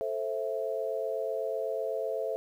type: chord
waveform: sine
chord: A minor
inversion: none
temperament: just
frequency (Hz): 440 / 528 / 660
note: A4 / C5 / E5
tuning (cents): 0 / +16 / +2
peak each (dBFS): -34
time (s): 0.01-2.36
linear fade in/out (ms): 0
effects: 10-bit